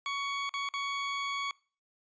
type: tone with dropouts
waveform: 20% pulse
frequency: 1119 Hz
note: C#6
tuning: 16 cents sharp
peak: -27 dBFS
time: 0.06-1.51 s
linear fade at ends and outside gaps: 1 ms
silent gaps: 0.493-0.539 / 0.689-0.738 s
effects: noise-tail reverb RT60 0.4 s tail -23 dB re dry + resampled to 16000 Hz